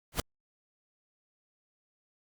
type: noise with exponential growth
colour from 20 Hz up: pink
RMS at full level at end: -24 dBFS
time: 0.12-0.2 s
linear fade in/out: 2 ms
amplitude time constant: 17 ms
effects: Opus 48 kbps